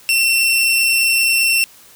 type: tone with amplitude modulation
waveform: sawtooth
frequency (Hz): 2705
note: E7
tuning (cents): +44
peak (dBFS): -8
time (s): 0.09-1.64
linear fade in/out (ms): 0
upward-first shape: sine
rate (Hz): 128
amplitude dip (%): 25
effects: white hiss -45 dBFS RMS until 1.95 s